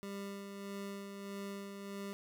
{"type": "tone with tremolo", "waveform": "25% pulse", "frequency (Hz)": 199.1, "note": "G3", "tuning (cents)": 27, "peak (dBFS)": -37, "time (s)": [0.03, 2.13], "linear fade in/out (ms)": 0, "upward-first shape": "sine", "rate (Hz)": 1.6, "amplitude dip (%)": 40, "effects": []}